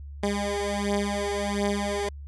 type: beating tone pair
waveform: 15% pulse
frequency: 202.2 / 203.6 Hz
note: G#3 / G#3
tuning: -46 / -34 cents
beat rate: 1.4 Hz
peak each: -22 dBFS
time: 0.23-2.09 s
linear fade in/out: 5 ms
effects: added 71 Hz sine -37 dBFS peak until 2.27 s + resampled to 24000 Hz